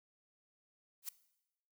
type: noise with exponential growth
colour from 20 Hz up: blue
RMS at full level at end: -35 dBFS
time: 1.02-1.09 s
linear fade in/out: 5 ms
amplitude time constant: 15 ms
effects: noise-tail reverb RT60 0.9 s tail -18 dB re dry